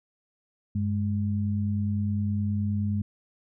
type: tone pair together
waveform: sine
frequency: 98.02 / 207.7 Hz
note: G2 / G#3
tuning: 0 / 0 cents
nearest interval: octave + minor second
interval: 1300 cents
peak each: -26 / -28 dBFS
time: 0.75-3.02 s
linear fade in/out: 5 ms
effects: none